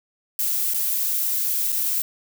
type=noise with dropouts; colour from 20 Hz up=violet; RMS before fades=-23 dBFS; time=0.39-2.02 s; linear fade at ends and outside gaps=1 ms; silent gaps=0.737-0.744 / 1.72-1.725 s; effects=none